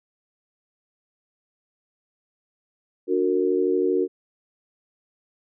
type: chord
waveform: sine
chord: D augmented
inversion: none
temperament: just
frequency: 293.7 / 367.1 / 458.9 Hz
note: D4 / F#4 / A#4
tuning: 0 / -14 / -27 cents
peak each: -26 / -21 / -24 dBFS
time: 3.07-4.08 s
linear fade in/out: 50 ms
effects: none